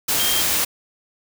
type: tone in noise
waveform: sine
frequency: 3186 Hz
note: G7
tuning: 27 cents sharp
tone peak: -23 dBFS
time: 0.19-0.42 s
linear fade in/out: 10 ms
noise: white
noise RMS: -20 dBFS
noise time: 0.08-0.65 s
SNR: -6 dB
effects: none